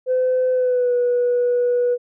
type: tone with pitch glide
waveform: sine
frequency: 510 to 488.1 Hz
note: C5 to B4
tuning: -44 to -20 cents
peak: -14 dBFS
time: 0.06-1.98 s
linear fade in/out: 50 ms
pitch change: -76 cents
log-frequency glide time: 0.52-0.94 s
effects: tanh soft clip ceiling -12 dBFS